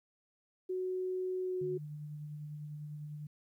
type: tone with pitch glide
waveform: sine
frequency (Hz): 370 to 367.2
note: F#4 to F#4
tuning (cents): 0 to -13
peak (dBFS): -33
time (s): 0.69-1.78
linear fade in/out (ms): 10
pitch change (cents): -13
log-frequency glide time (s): 1.42-1.57
type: tone with tremolo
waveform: sine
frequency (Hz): 149.4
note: D3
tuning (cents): +30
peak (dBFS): -40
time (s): 1.61-3.27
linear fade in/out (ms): 5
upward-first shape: sine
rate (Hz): 10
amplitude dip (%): 25
effects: 12-bit